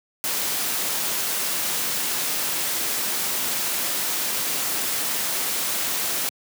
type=noise; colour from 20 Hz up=white; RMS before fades=-25 dBFS; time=0.24-6.29 s; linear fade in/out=0 ms; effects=high-pass 150 Hz 12 dB/octave